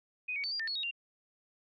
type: tone with pitch steps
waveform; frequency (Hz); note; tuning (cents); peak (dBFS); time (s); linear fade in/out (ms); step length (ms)
sine; 2496 / 2244 / 4533 / 4774 / 1797 / 4360 / 3776 / 2779; D#7 / C#7 / C#8 / D8 / A6 / C#8 / A#7 / F7; +5 / +21 / +38 / +28 / +36 / -29 / +22 / -9; -33; 0.28-0.912; 10; 79
effects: none